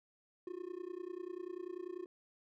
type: tone with amplitude modulation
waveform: triangle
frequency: 358.9 Hz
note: F4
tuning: 47 cents sharp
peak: -36 dBFS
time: 0.47-2.06 s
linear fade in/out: 2 ms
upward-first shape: sine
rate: 30.2 Hz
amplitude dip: 95%
effects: none